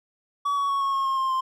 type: tone with pitch steps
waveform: triangle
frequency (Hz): 1136 / 1123 / 1110.1 / 1097.3 / 1084.7 / 1072.2 / 1059.9 / 1047.8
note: C#6 / C#6 / C#6 / C#6 / C#6 / C6 / C6 / C6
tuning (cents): +42 / +22 / +2 / -18 / -38 / +42 / +22 / +2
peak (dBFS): -20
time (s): 0.45-1.41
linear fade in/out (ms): 10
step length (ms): 120
effects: none